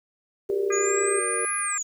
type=tone; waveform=sine; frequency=399.1 Hz; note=G4; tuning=31 cents sharp; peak=-23 dBFS; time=0.49-1.2 s; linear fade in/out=10 ms
type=chord; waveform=sine; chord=Gb augmented; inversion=none; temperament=equal; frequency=370 / 466.2 / 587.3 Hz; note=Gb4 / Bb4 / D5; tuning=0 / 0 / 0 cents; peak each=-32 / -31 / -37 dBFS; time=0.5-1.45 s; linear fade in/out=0 ms
type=harmonic tone; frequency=405.6 Hz; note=G#4; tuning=41 cents flat; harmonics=3 / 4 / 5 / 6; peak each=-31 / -34 / -36 / -37 dBFS; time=0.7-1.78 s; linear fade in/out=5 ms
type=exponential two-way sweep; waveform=sine; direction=up then down; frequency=6645 to 10548 to 6645 Hz; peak=-26 dBFS; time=0.72-1.83 s; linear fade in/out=10 ms; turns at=1.55 s
effects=9-bit